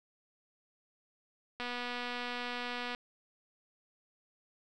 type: click train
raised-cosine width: 0.3 ms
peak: -23 dBFS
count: 330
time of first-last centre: 1.6-2.948 s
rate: 244 Hz
effects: none